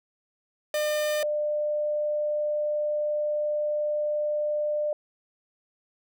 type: tone pair in turn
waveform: 45% pulse / sine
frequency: 603 / 598.1 Hz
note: D5 / D5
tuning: +46 / +31 cents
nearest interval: unison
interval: 15 cents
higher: first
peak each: -24 dBFS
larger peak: neither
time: 0.74-1.23 / 1.23-4.93 s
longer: second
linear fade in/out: 2 ms
effects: none